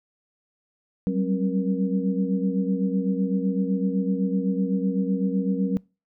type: tone cluster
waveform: sine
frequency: 188.9 / 196.8 / 269.4 / 473.8 Hz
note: F#3 / G3 / C#4 / A#4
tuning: +36 / +7 / -49 / +28 cents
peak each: -24 / -27 / -28 / -32 dBFS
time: 1.07-5.77 s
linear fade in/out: 0 ms
effects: noise-tail reverb RT60 0.3 s tail -25 dB re dry